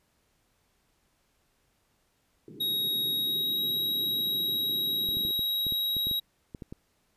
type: band-pass noise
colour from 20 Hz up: white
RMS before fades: -45 dBFS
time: 2.48-5.31 s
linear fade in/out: 0 ms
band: 120 to 420 Hz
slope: 96 dB/octave
type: tone with pitch glide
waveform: square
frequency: 3790 to 3832 Hz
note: A#7 to A#7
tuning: +28 to +47 cents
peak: -27 dBFS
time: 2.6-6.2 s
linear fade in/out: 10 ms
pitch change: +19 cents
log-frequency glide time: 3.13-3.73 s
type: clicks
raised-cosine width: 3 ms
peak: -26 dBFS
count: 12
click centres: 5.089 / 5.17 / 5.251 / 5.393 / 5.667 / 5.723 / 5.967 / 6.07 / 6.113 / 6.548 / 6.622 / 6.725 s
effects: pink hiss -71 dBFS RMS until 7.16 s + resampled to 32000 Hz